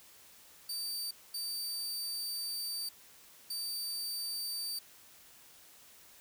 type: tone bursts at uneven times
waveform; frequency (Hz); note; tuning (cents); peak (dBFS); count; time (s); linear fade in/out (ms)
sawtooth; 4629; D8; -26; -33; 3; 0.69-1.11 / 1.34-2.89 / 3.5-4.79; 5
effects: white hiss -58 dBFS RMS until 6.2 s